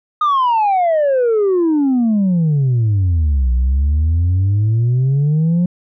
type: exponential two-way sweep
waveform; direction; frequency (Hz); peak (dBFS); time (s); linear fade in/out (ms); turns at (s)
sine; down then up; 1244 to 60.1 to 180; -9; 0.21-5.66; 5; 3.52
effects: tanh soft clip ceiling -10 dBFS